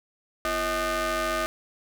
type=ring-modulated tone; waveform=sawtooth; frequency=293.7 Hz; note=D4; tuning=in tune; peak=-18 dBFS; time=0.45-1.46 s; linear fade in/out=0 ms; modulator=928 Hz; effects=none